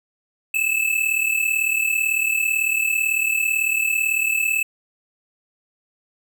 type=tone pair together; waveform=square; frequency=2602 / 2640 Hz; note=E7 / E7; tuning=-23 / +2 cents; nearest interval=unison; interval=25 cents; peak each=-22 dBFS; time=0.54-4.63 s; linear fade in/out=5 ms; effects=none